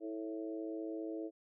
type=harmonic tone with a mistuned harmonic; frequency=110 Hz; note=A2; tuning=in tune; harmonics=3 / 4 / 5 / 6; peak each=-40 / -45 / -48 / -51 dBFS; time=0-1.31 s; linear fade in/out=50 ms; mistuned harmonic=3; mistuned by=-25 cents; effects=none